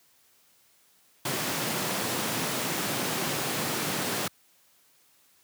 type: high-pass noise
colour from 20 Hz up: pink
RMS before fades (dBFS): -30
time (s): 1.25-4.28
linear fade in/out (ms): 5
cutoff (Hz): 130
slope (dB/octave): 24
effects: white hiss -63 dBFS RMS until 5.43 s + high-pass 80 Hz 12 dB/octave